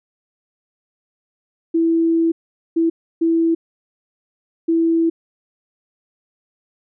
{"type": "tone bursts at uneven times", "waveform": "sine", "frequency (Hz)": 330, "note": "E4", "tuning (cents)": 2, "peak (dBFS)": -13, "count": 4, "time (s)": [[1.74, 2.32], [2.76, 2.9], [3.21, 3.55], [4.68, 5.1]], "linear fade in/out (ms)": 10, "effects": []}